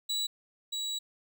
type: tone pair in turn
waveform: 35% pulse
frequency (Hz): 3920 / 3900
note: B7 / B7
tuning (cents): -14 / -23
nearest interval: unison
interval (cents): 9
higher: first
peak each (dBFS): -27 / -30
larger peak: first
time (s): 0.09-0.27 / 0.72-0.99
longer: second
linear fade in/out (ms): 10
effects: none